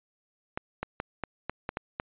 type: clicks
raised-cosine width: 0.5 ms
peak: -16 dBFS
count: 8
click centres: 0.575 / 0.83 / 1.001 / 1.237 / 1.496 / 1.691 / 1.771 / 1.999 s
effects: resampled to 8000 Hz